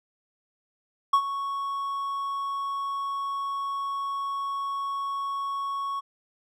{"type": "tone with ADSR envelope", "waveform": "triangle", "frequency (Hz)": 1108.7, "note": "C#6", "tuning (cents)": 0, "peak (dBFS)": -13, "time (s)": [1.13, 6.01], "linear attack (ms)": 7, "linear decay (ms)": 73, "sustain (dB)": -13, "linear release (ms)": 23, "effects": []}